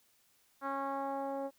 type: tone with low-pass filter sweep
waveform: 10% pulse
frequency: 274.6 Hz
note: C#4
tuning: 16 cents flat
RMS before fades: -37 dBFS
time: 0.61-1.51 s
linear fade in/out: 50 ms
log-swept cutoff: 1300 to 600 Hz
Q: 2.1
effects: white hiss -70 dBFS RMS until 1.58 s